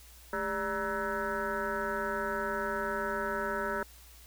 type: tone with frequency modulation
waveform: sine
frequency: 953 Hz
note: A#5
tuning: 38 cents sharp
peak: -30 dBFS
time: 0.33-3.83 s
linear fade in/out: 2 ms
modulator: 184 Hz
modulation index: 3.8
effects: added 60 Hz sine -54 dBFS peak until 4.26 s + white hiss -56 dBFS RMS until 4.26 s